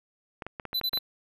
clicks, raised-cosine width 0.5 ms, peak -21 dBFS, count 8, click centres 0.422 / 0.466 / 0.598 / 0.653 / 0.731 / 0.813 / 0.933 / 0.974 s
square tone bursts, 4002 Hz, B7, 22 cents sharp, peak -26 dBFS, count 3, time 0.74-0.989 s, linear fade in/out 10 ms, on 61 ms, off 33 ms
effects none

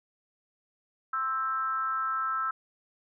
sine tone with frequency modulation, 1318.5 Hz, E6, in tune, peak -27 dBFS, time 1.13-2.51 s, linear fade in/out 5 ms, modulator 265 Hz, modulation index 0.56, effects none

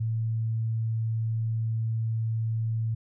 sine tone, 112.4 Hz, A2, 37 cents sharp, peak -25 dBFS, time 0-2.95 s, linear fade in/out 10 ms, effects none

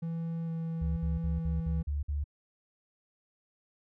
triangle tone with vibrato, 164.81 Hz, E3, in tune, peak -30 dBFS, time 0.02-1.83 s, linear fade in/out 10 ms, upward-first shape square, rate 1.1 Hz, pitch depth 8 cents each way
sine tone bursts, 72.5 Hz, D2, 22 cents flat, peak -29 dBFS, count 7, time 0.81-2.242 s, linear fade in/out 10 ms, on 160 ms, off 52 ms
effects none

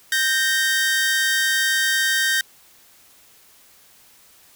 sawtooth tone pair together, 1568 / 1850.2 Hz, G6 / A#6, 0 / -13 cents, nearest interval minor third, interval 287 cents, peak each -17 dBFS, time 0.12-2.41 s, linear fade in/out 2 ms, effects white hiss -52 dBFS RMS until 4.55 s

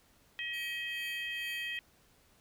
harmonic tone, 636 Hz, D#5, 38 cents sharp, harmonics 3 / 4 / 5, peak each -39 / -40 / -41 dBFS, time 0.39-1.79 s, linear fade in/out 0 ms
10% pulse tone with tremolo, 2300 Hz, D7, 37 cents flat, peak -37 dBFS, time 0.53-1.78 s, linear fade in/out 10 ms, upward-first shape triangle, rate 2.3 Hz, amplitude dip 85%
effects pink hiss -66 dBFS RMS until 2.4 s

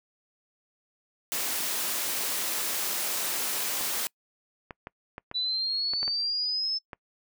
white high-pass noise, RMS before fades -30 dBFS, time 1.32-4.07 s, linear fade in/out 0 ms, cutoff 220 Hz, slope 12 dB/octave
clicks, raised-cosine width 0.5 ms, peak -23 dBFS, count 9, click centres 3.811 / 4.708 / 4.871 / 5.181 / 5.314 / 5.935 / 6.03 / 6.079 / 6.932 s
sine exponential sweep, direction up, 3951 to 5274 Hz, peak -26 dBFS, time 5.34-6.79 s, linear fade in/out 20 ms
effects noise-tail reverb RT60 0.1 s tail -26 dB re dry

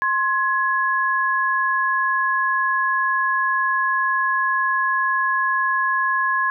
sine tone pair together, 1059 / 1681 Hz, C6 / G#6, +21 / +20 cents, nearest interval minor sixth, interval 799 cents, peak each -20 dBFS, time 0.02-6.5 s, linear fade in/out 0 ms, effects none

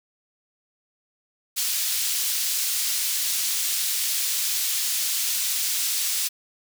pink high-pass noise, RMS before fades -25 dBFS, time 1.56-6.29 s, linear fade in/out 20 ms, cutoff 4200 Hz, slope 12 dB/octave, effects none

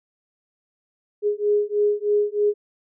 sine beating tone pair, 413.4 / 416.6 Hz, G#4 / G#4, -8 / +5 cents, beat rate 3.2 Hz, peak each -21 / -21 dBFS, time 1.22-2.54 s, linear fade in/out 50 ms, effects none

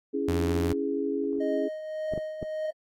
sine chord, C# minor, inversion none, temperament equal, 277.2 / 329.6 / 415.3 Hz, C#4 / E4 / G#4, 0 / 0 / 0 cents, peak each -30 / -33 / -29 dBFS, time 0.13-1.69 s, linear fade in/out 20 ms
sawtooth tone, 85.9 Hz, F2, 28 cents flat, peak -23 dBFS, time 0.28-0.73 s, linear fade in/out 5 ms
triangle tone with tremolo, 622.3 Hz, D#5, in tune, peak -26 dBFS, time 1.4-2.71 s, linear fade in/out 10 ms, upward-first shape triangle, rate 1.8 Hz, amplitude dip 60%
clicks, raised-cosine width 2 ms, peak -21 dBFS, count 3, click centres 2.137 / 2.177 / 2.428 s
effects AAC 48 kbps

